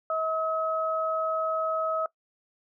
sine tone pair together, 640 / 1280 Hz, D#5 / D#6, +49 / +49 cents, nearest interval octave, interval 1200 cents, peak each -28 dBFS, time 0.1-2.06 s, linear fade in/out 2 ms, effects noise-tail reverb RT60 0.1 s tail -20 dB re dry

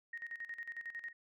sine tone with tremolo, 1864.7 Hz, A#6, in tune, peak -40 dBFS, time 0.13-1.13 s, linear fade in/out 5 ms, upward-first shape square, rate 11 Hz, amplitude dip 75%, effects none

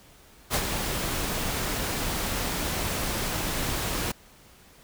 pink noise with ADSR envelope, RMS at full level -23 dBFS, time 0.5-4.12 s, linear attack 43 ms, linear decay 64 ms, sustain -6 dB, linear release 8 ms, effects pink hiss -54 dBFS RMS until 4.83 s

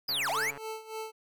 square linear two-way sweep, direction down then up, 5130 to 623 to 2401 Hz, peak -29 dBFS, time 0.08-0.51 s, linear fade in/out 10 ms, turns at 0.3 s
click train, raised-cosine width 0.5 ms, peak -29 dBFS, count 69, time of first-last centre 0.09-0.576 s, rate 140 Hz
25% pulse tone with tremolo, 440 Hz, A4, in tune, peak -31 dBFS, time 0.33-1.12 s, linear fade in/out 20 ms, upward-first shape sine, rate 3.4 Hz, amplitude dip 80%
effects none

